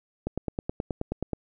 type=click train; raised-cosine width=2 ms; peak=-15 dBFS; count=11; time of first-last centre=0.27-1.333 s; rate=9.41 Hz; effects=none